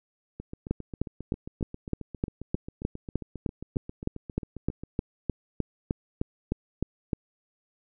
two click trains, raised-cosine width 3 ms, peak -24 / -13 dBFS, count 34 / 22, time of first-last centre 0.4-4.835 / 0.71-7.132 s, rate 7.44 / 3.27 Hz, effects none

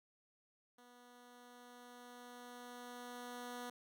10% pulse tone with level ramp, 244.5 Hz, B3, 17 cents flat, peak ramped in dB -53 to -36 dBFS, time 0.78-3.7 s, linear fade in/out 5 ms, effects none

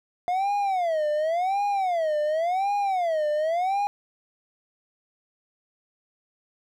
triangle tone with vibrato, 698.5 Hz, F5, in tune, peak -20 dBFS, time 0.28-3.87 s, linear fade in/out 0 ms, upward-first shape sine, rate 0.91 Hz, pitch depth 270 cents each way, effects none

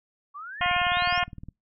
sine exponential sweep, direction up, 1108.7 to 5700 Hz, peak -36 dBFS, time 0.34-1.2 s, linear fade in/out 20 ms
click train, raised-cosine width 5 ms, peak -28 dBFS, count 18, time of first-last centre 0.61-1.486 s, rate 19.4 Hz
harmonic tone, 355.4 Hz, F4, 30 cents sharp, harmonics 2 / 3 / 4 / 5 / 6 / 7 / 8 / 9, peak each -27 / -29 / -30 / -31 / -32 / -32 / -33 / -34 dBFS, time 0.61-1.24 s, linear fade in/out 5 ms
effects noise-tail reverb RT60 0.2 s tail -25 dB re dry

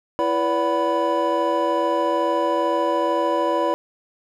triangle tone cluster, 334.5 / 492.7 / 575 / 742 / 990 Hz, E4 / B4 / D5 / F#5 / B5, +25 / -4 / -37 / +5 / +4 cents, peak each -23 / -24 / -21 / -29 / -21 dBFS, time 0.19-3.74 s, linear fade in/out 0 ms, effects none

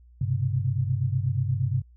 sine tone cluster, 98.8 / 126 / 134.4 Hz, G2 / B2 / C3, +14 / +35 / +47 cents, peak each -27 dBFS, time 0.21-1.82 s, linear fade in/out 5 ms, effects added 60 Hz sine -50 dBFS peak until 1.96 s

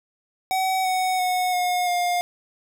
square tone with pitch steps, 756 / 743.9 / 731.9 / 720.2 / 708.6 Hz, F#5 / F#5 / F#5 / F#5 / F5, +37 / +9 / -19 / -47 / +25 cents, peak -21 dBFS, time 0.51-2.21 s, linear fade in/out 0 ms, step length 340 ms, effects none

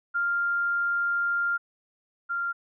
sine tone pair in turn, 1396.9 / 1389.5 Hz, F6 / F6, 0 / -9 cents, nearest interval unison, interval 9 cents, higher first, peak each -23 / -26 dBFS, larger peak first, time 0.14-1.58 / 2.29-2.53 s, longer first, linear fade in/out 20 ms, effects none

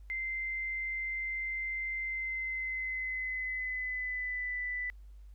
sine tone with pitch glide, 2081 to 1987 Hz, C7 to B6, -10 to +10 cents, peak -33 dBFS, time 0.1-4.9 s, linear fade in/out 0 ms, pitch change -80 cents, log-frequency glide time 2.01-4.59 s, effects added 50 Hz sine -48 dBFS peak until 5.34 s + pink hiss -75 dBFS RMS until 5.34 s

